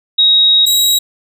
sine / sawtooth tone pair in turn, 3790 / 3836 Hz, A#7 / A#7, +28 / +49 cents, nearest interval unison, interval 21 cents, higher second, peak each -6 dBFS, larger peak neither, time 0.18-0.66 / 0.66-0.99 s, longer first, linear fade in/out 10 ms, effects none

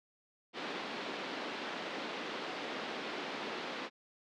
pink band-pass noise, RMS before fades -41 dBFS, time 0.53-3.9 s, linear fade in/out 50 ms, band 240 to 4100 Hz, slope 24 dB/octave, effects none

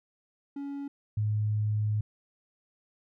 triangle / sine tone pair in turn, 281.1 / 106.24 Hz, C#4 / G#2, +24 / +40 cents, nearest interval octave + perfect fourth, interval 1684 cents, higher first, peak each -32 / -25 dBFS, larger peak second, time 0.56-0.88 / 1.17-2.01 s, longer second, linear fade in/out 5 ms, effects none

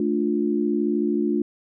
sine chord, D minor, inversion second, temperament just, 220.2 / 293.7 / 352.4 Hz, A3 / D4 / F4, +2 / 0 / +16 cents, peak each -24 dBFS, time 0-1.42 s, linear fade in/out 2 ms, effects none

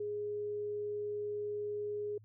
sine tone, 415.3 Hz, G#4, in tune, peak -35 dBFS, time 0-2.18 s, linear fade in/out 5 ms, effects added 107 Hz sine -56 dBFS peak until 2.24 s

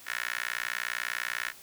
15% pulse tone with high-pass filter, 60 Hz, B1, 49 cents flat, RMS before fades -34 dBFS, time 0.05-1.53 s, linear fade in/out 50 ms, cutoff 1700 Hz, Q 3.9, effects white hiss -51 dBFS RMS until 1.62 s

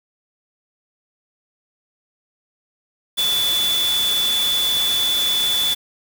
sine tone in noise, 3466 Hz, A7, 27 cents flat, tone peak -17 dBFS, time 3.17-5.75 s, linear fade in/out 20 ms, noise white, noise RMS -26 dBFS, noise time 3.17-5.75 s, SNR +6 dB, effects none

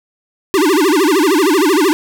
square tone with vibrato, 341.7 Hz, F4, 38 cents flat, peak -10 dBFS, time 0.54-1.93 s, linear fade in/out 0 ms, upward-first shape sine, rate 13 Hz, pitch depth 290 cents each way, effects none

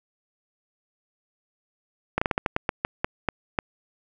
slowing click train, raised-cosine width 0.5 ms, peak -7 dBFS, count 12, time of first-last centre 2.18-3.588 s, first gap 35 ms, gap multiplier 1.24, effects none

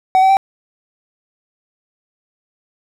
triangle tone with pitch steps, 753 / 765.3 / 777.8 Hz, F#5 / G5 / G5, +30 / -42 / -14 cents, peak -6 dBFS, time 0.15-0.369 s, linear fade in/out 0 ms, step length 73 ms, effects none

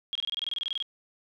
sine tone bursts, 3263 Hz, G#7, 31 cents flat, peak -28 dBFS, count 15, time 0.13-0.825 s, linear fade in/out 0 ms, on 23 ms, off 25 ms, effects none

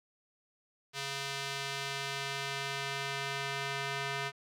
square tone with band-pass filter sweep, 138.59 Hz, C#3, in tune, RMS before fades -37 dBFS, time 0.93-4.32 s, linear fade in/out 50 ms, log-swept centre 3800 to 2200 Hz, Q 0.81, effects none

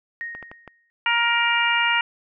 sine tone with exponential decay, 1864.7 Hz, A#6, in tune, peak -26 dBFS, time 0.21-0.9 s, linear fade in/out 0 ms, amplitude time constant 150 ms
clicks, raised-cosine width 0.5 ms, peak -23 dBFS, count 4, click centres 0.35 / 0.427 / 0.515 / 0.677 s
harmonic tone, 470 Hz, A#4, 14 cents sharp, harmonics 2 / 3 / 4 / 5 / 6, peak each -24 / -24 / -24 / -24 / -24 dBFS, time 1.06-2.01 s, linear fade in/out 2 ms
effects none

